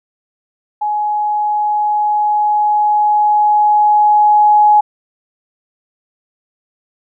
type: tone with level ramp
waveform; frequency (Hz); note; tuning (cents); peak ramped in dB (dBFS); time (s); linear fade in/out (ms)
sine; 840; G#5; +19; -14 to -5; 0.81-4.81; 10
effects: none